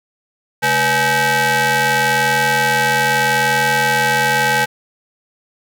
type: ring-modulated tone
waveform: sawtooth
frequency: 354.4 Hz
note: F4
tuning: 25 cents sharp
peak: -6 dBFS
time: 0.62-4.66 s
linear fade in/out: 20 ms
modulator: 1200 Hz
effects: none